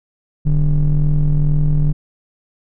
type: ring-modulated tone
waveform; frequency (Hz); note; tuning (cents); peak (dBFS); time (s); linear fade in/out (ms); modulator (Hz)
triangle; 64.3; C2; -30; -6; 0.45-1.93; 20; 85.4
effects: none